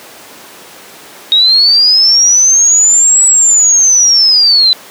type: linear two-way sweep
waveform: sine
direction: up then down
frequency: 3746 to 7840 to 3981 Hz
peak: -4 dBFS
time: 1.32-4.73 s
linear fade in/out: 0 ms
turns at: 3.25 s
effects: pink hiss -33 dBFS RMS until 4.9 s + high-pass 300 Hz 12 dB/octave